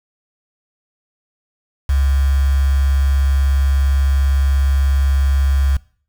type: tone with quantisation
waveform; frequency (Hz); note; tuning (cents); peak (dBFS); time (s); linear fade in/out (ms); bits
sine; 68.6; C#2; -17; -12; 1.89-5.77; 5; 5
effects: noise-tail reverb RT60 0.5 s tail -22 dB re dry